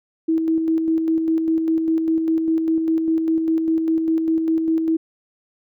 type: tone with tremolo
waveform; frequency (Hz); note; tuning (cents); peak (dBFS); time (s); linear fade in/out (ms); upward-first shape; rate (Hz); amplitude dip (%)
sine; 323.4; E4; -33; -15; 0.28-4.97; 10; square; 5; 35
effects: none